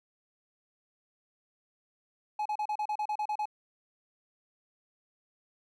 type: tone bursts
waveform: triangle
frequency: 845 Hz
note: G#5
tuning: 30 cents sharp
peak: -27 dBFS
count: 11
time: 2.39-3.456 s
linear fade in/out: 5 ms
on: 66 ms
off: 34 ms
effects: none